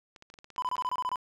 clicks, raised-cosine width 0.2 ms, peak -32 dBFS, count 12, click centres 0.162 / 0.224 / 0.301 / 0.34 / 0.388 / 0.444 / 0.503 / 0.562 / 0.674 / 0.766 / 0.815 / 0.869 s
triangle tone bursts, 1003 Hz, B5, 26 cents sharp, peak -26 dBFS, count 9, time 0.58-1.158 s, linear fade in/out 0 ms, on 42 ms, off 25 ms
effects none

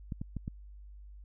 clicks, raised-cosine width 5 ms, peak -24 dBFS, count 4, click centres 0.122 / 0.215 / 0.367 / 0.479 s, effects added 50 Hz sine -47 dBFS peak until 1.24 s

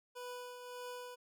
25% pulse tone with tremolo, 493.9 Hz, B4, in tune, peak -39 dBFS, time 0.15-1.16 s, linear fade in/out 20 ms, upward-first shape triangle, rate 1.7 Hz, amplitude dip 50%, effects none

